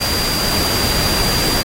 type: tone in noise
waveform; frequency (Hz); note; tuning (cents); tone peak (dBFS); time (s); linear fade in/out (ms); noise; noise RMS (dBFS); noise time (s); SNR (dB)
sine; 4753; D8; +20; -20; 0-1.63; 20; pink; -19; 0-1.63; -4
effects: AAC 48 kbps